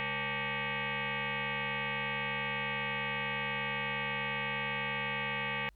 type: tone with frequency modulation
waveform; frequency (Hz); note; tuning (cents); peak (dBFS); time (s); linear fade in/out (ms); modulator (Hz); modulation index
sine; 135.2; C#3; -43; -32; 0-5.69; 0; 342; 7.8
effects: added 50 Hz sine -57 dBFS peak until 5.75 s + pink hiss -75 dBFS RMS until 5.75 s